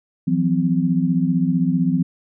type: tone cluster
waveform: sine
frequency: 165.9 / 181.4 / 256.7 Hz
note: E3 / F#3 / C4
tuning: +11 / -34 / -33 cents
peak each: -20 dBFS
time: 0.27-2.03 s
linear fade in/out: 10 ms
effects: none